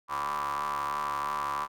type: ring-modulated tone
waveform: 35% pulse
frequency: 72.1 Hz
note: D2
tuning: 31 cents flat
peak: -25 dBFS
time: 0.08-1.68 s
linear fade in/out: 50 ms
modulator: 1080 Hz
effects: none